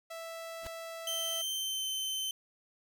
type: tone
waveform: sawtooth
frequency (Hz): 659.3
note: E5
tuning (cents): 0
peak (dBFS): -37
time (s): 0.1-1.42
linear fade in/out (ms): 10
type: noise with exponential growth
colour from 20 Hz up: pink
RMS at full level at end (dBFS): -40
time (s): 0.59-0.67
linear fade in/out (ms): 1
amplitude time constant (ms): 16
type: tone with pitch glide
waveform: sawtooth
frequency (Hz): 3113 to 3081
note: G7 to G7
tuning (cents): -13 to -31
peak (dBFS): -30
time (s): 1.07-2.31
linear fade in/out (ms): 2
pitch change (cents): -18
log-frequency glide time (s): 1.54-1.86
effects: none